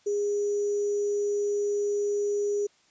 sine tone with sample-and-hold, 410 Hz, G#4, 22 cents flat, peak -24 dBFS, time 0.06-2.67 s, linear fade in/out 10 ms, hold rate 6300 Hz, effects white hiss -63 dBFS RMS until 2.9 s + resampled to 16000 Hz

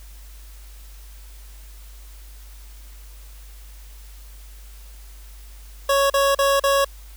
25% pulse tone bursts, 554.4 Hz, C#5, in tune, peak -12 dBFS, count 4, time 5.89-6.847 s, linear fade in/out 5 ms, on 210 ms, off 39 ms, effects added 50 Hz sine -39 dBFS peak until 7.16 s + white hiss -50 dBFS RMS until 7.16 s

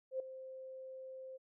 sine tone with ADSR envelope, 523.3 Hz, C5, in tune, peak -33 dBFS, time 0.11-1.38 s, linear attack 89 ms, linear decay 3 ms, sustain -13 dB, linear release 23 ms, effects none

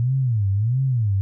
sine tone with vibrato, 114.3 Hz, A#2, 34 cents flat, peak -17 dBFS, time 0-1.21 s, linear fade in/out 0 ms, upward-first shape sine, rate 1.5 Hz, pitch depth 280 cents each way, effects none

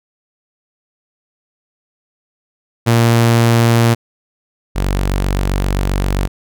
sawtooth tone pair in turn, 116.54 / 47.58 Hz, A#2 / F#1, 0 / +49 cents, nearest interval octave + major third, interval 1551 cents, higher first, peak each -5 / -10 dBFS, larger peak first, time 2.86-3.95 / 4.75-6.28 s, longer second, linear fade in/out 20 ms, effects none

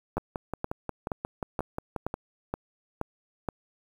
two click trains, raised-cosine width 1 ms, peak -17 / -15 dBFS, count 12 / 8, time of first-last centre 0.18-2.141 / 0.17-3.488 s, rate 5.61 / 2.11 Hz, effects 8-bit

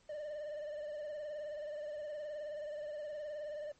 triangle tone with vibrato, 598 Hz, D5, 31 cents sharp, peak -38 dBFS, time 0.09-3.72 s, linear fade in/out 5 ms, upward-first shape triangle, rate 19 Hz, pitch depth 66 cents each way, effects pink hiss -69 dBFS RMS until 3.79 s + MP3 32 kbps

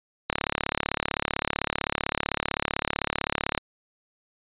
click train, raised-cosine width 0.3 ms, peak -7 dBFS, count 118, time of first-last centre 0.3-3.577 s, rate 35.7 Hz, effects resampled to 8000 Hz

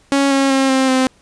sawtooth tone with pitch steps, 277.2 / 272.8 / 268.4 / 264.1 / 259.8 Hz, C#4 / C#4 / C4 / C4 / C4, 0 / -28 / +44 / +16 / -12 cents, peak -8 dBFS, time 0.12-1.07 s, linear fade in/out 0 ms, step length 190 ms, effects pink hiss -53 dBFS RMS until 1.21 s + resampled to 22050 Hz

